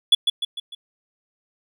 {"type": "tone with echo", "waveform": "triangle", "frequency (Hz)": 3414, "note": "G#7", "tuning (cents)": 47, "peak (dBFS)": -8, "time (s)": [0.12, 0.15], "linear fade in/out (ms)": 5, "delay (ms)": 150, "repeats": 4, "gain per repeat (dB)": -6, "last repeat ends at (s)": 0.75, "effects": []}